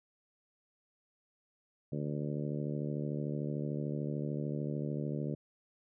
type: harmonic tone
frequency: 73.42 Hz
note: D2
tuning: in tune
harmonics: 2 / 3 / 4 / 5 / 6 / 7 / 8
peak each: -36 / -40 / -42 / -44 / -46 / -47 / -48 dBFS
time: 1.92-5.35 s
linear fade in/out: 5 ms
effects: none